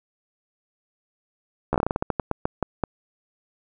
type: slowing click train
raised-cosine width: 1 ms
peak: -8 dBFS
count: 16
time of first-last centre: 1.73-2.837 s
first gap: 13 ms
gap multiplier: 1.22
effects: none